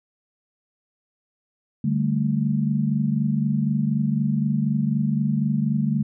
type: chord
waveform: sine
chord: D suspended fourth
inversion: none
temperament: equal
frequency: 146.83 / 196 / 220 Hz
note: D3 / G3 / A3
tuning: 0 / 0 / 0 cents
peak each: -23 / -25 / -23 dBFS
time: 1.84-6.03 s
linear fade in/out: 5 ms
effects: none